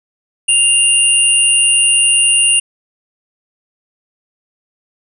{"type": "tone pair together", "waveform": "sine", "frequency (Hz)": [2794, 9385], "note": ["F7", "D9"], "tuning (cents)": [0, -2], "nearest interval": "octave + major sixth", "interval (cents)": 2098, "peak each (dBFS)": -11, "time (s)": [0.48, 2.6], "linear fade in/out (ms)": 10, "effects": []}